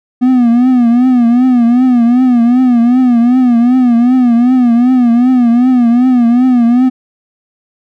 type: tone with vibrato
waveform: triangle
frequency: 244.8 Hz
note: B3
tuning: 15 cents flat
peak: -3 dBFS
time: 0.21-6.9 s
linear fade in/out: 20 ms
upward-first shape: triangle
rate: 2.6 Hz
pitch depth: 110 cents each way
effects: none